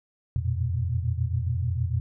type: tone cluster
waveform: sine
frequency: 85.7 / 93.8 / 117.2 / 124.1 Hz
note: F2 / F#2 / A#2 / B2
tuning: -32 / +24 / +10 / +9 cents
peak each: -27 / -34 / -29 / -30 dBFS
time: 0.36-2 s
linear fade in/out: 0 ms
effects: none